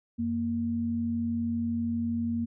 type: tone pair together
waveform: sine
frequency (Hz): 92.5 / 233.1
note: F#2 / A#3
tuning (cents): 0 / 0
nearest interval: octave + major third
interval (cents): 1600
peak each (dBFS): -36 / -27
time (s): 0.18-2.46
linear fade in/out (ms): 20
effects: none